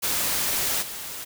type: noise with level steps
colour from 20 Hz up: white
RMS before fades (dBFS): -25 / -35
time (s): 0.02-1.25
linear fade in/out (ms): 20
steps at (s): 0.81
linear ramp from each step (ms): 20
effects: none